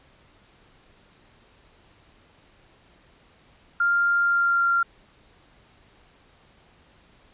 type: tone with pitch glide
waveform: sine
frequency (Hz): 1396.9 to 1384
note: F6 to F6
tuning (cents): 0 to -16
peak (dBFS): -18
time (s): 3.8-4.83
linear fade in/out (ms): 5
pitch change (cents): -16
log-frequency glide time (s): 4.21-4.66
effects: pink hiss -57 dBFS RMS until 7.33 s + resampled to 8000 Hz